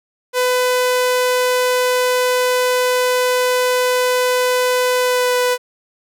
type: tone with pitch glide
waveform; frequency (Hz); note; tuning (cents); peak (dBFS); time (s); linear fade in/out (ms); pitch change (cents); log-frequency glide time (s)
sawtooth; 501 to 496.7; B4 to B4; +25 to +10; -10; 0.33-5.58; 50; -15; 5.01-5.35
effects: none